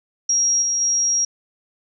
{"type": "tone with level steps", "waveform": "sine", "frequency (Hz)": 5640, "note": "F8", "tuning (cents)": 16, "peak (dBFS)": [-15, -18, -16], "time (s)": [0.29, 1.25], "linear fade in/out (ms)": 5, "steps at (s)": [0.62, 0.81], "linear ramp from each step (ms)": 2, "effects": []}